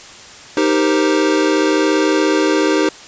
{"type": "chord", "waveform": "square", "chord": "C minor seventh", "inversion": "first", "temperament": "equal", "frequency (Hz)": [311.1, 392, 466.2, 523.3], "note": ["Eb4", "G4", "Bb4", "C5"], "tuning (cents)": [0, 0, 0, 0], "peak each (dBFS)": [-16, -18, -22, -22], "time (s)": [0.57, 2.89], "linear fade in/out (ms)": 2, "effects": ["white hiss -37 dBFS RMS until 3.07 s", "resampled to 16000 Hz"]}